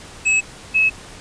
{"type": "tone pair in turn", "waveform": ["square", "sine"], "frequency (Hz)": [2581, 2581], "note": ["E7", "E7"], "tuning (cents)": [-37, -37], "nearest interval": "unison", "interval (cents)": 0, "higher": "neither", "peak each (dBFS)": [-14, -12], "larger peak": "second", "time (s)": [[0.25, 0.41], [0.74, 0.9]], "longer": "neither", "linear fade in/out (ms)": 20, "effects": ["pink hiss -39 dBFS RMS until 1.2 s", "resampled to 22050 Hz"]}